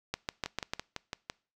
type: two click trains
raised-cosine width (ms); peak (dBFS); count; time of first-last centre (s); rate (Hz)
0.2; -14 / -18; 5 / 6; 0.14-0.735 / 0.46-1.299; 6.72 / 5.96
effects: noise-tail reverb RT60 0.4 s tail -24 dB re dry